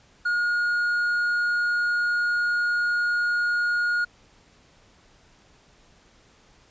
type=tone with hard clipping; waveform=sine; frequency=1435 Hz; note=F6; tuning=47 cents sharp; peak=-22 dBFS; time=0.25-4.05 s; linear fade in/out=10 ms; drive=3 dB; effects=pink hiss -57 dBFS RMS until 6.7 s + resampled to 16000 Hz